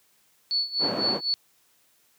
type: tone with tremolo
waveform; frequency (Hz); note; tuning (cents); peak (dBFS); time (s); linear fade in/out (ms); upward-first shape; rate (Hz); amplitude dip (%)
sine; 4435; C#8; 0; -21; 0.51-1.34; 0; sine; 4; 85
type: band-pass noise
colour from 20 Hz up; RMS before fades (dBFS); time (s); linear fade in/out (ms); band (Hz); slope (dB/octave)
white; -30; 0.79-1.21; 50; 180 to 630; 12
effects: white hiss -64 dBFS RMS until 2.18 s + high-pass 80 Hz 12 dB/octave